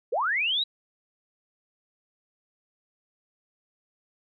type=linear sweep; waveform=sine; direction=up; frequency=398 to 3951 Hz; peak=-23 dBFS; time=0.12-0.64 s; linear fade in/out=10 ms; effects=none